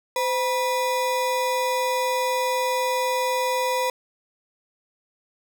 square ring-modulated tone, 740 Hz, F#5, in tune, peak -19 dBFS, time 0.16-3.9 s, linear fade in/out 2 ms, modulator 228 Hz, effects none

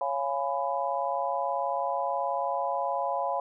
sine chord, C# dominant seventh, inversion none, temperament just, 554.4 / 693 / 831.5 / 997.9 Hz, C#5 / E#5 / G#5 / B5, 0 / -14 / +2 / +18 cents, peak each -32 dBFS, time 0.01-3.4 s, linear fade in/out 2 ms, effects none

